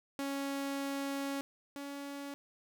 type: tone pair in turn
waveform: sawtooth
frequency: 277.2 / 281.6 Hz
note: C#4 / C#4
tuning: 0 / +27 cents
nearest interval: unison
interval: 27 cents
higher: second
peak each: -31 / -37 dBFS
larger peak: first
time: 0.19-1.41 / 1.76-2.34 s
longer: first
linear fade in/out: 0 ms
effects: none